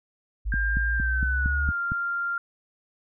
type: exponential sweep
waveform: sine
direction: up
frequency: 52 to 73 Hz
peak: -24 dBFS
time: 0.45-1.72 s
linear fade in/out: 20 ms
type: tone with pitch glide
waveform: sine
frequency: 1599 to 1392 Hz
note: G6 to F6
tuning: +34 to -6 cents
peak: -25 dBFS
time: 0.52-2.38 s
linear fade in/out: 2 ms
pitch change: -240 cents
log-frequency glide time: 0.92-1.78 s
type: click train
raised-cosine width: 5 ms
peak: -17 dBFS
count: 7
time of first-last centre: 0.54-1.919 s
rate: 4.35 Hz
effects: none